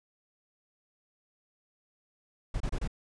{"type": "noise bursts", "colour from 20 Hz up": "brown", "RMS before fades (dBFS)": -31, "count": 4, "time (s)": [2.54, 2.876], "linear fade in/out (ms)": 5, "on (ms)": 63, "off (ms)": 28, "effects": ["resampled to 22050 Hz"]}